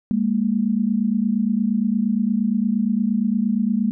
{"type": "tone pair together", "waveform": "sine", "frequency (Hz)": [202.5, 231.1], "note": ["G#3", "A#3"], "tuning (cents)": [-43, -15], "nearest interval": "major second", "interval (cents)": 228, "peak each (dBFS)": [-20, -20], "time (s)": [0.11, 3.91], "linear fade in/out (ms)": 0, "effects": []}